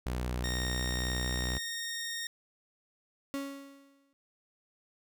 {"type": "tone with pitch glide", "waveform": "sawtooth", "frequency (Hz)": [61.74, 62.13], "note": ["B1", "B1"], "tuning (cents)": [0, 11], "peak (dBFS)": -28, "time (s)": [0.06, 1.58], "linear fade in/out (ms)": 0, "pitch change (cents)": 11, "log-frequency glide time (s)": [0.43, 0.58]}
{"type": "tone", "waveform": "15% pulse", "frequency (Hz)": 1851, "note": "A#6", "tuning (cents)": -13, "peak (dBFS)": -29, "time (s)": [0.44, 2.27], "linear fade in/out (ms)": 2}
{"type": "tone with exponential decay", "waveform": "35% pulse", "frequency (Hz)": 277.2, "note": "C#4", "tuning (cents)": 0, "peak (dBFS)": -30, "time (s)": [3.34, 4.13], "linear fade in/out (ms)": 0, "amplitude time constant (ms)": 170}
{"effects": []}